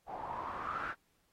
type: noise with low-pass filter sweep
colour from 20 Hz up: white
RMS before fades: -40 dBFS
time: 0.06-0.95 s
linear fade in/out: 50 ms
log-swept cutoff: 770 to 1500 Hz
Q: 7.3
effects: pink hiss -75 dBFS RMS until 1.32 s + AAC 48 kbps